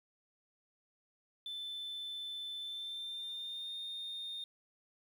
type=tone with pitch glide; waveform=sine; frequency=3525 to 3656 Hz; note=A7 to A#7; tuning=+2 to -34 cents; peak=-38 dBFS; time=1.46-4.44 s; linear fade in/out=2 ms; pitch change=+64 cents; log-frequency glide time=2.6-3.75 s; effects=tanh soft clip ceiling -38 dBFS + 11-bit